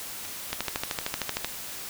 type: two click trains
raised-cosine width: 0.2 ms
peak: -10 / -23 dBFS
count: 13 / 4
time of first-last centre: 0.53-1.446 / 0.25-1.013 s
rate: 13.1 / 3.93 Hz
effects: white hiss -38 dBFS RMS until 1.89 s